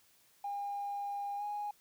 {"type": "tone with pitch glide", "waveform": "triangle", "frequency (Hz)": [808, 827.4], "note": ["G#5", "G#5"], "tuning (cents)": [-48, -7], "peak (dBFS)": -32, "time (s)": [0.44, 1.71], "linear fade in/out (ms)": 5, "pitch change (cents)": 41, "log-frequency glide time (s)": [1.37, 1.43], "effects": ["tanh soft clip ceiling -33 dBFS", "white hiss -67 dBFS RMS until 1.8 s"]}